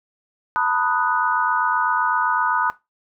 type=chord; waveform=sine; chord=B dominant seventh; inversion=third; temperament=equal with one note detuned; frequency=900 / 987.8 / 1244.5 / 1480 Hz; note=A5 / B5 / D#6 / F#6; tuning=+39 / 0 / 0 / 0 cents; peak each=-23 dBFS; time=0.56-2.7 s; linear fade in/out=0 ms; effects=noise-tail reverb RT60 0.2 s tail -17 dB re dry